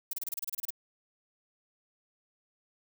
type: noise bursts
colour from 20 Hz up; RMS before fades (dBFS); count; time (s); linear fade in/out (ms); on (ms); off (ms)
violet; -34; 12; 0.11-0.705; 5; 23; 29
effects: none